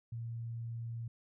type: tone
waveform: sine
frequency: 116 Hz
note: A#2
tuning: 8 cents flat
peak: -38 dBFS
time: 0.12-1.08 s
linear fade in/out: 5 ms
effects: none